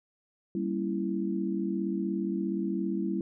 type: chord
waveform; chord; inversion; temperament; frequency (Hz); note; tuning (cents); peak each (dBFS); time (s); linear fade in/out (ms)
sine; G diminished seventh; none; equal with one note detuned; 196 / 233.1 / 277.2 / 332.5; G3 / Bb3 / Db4 / Fb4; 0 / 0 / 0 / +15; -31 / -37 / -37 / -32; 0.55-3.21; 2
effects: none